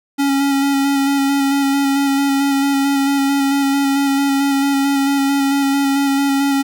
square tone with vibrato, 277.2 Hz, C#4, in tune, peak -14 dBFS, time 0.18-6.63 s, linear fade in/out 20 ms, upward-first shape square, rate 4.5 Hz, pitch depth 15 cents each way, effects none

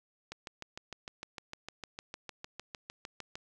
click train, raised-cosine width 0.2 ms, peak -24 dBFS, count 21, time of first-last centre 0.32-3.355 s, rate 6.59 Hz, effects none

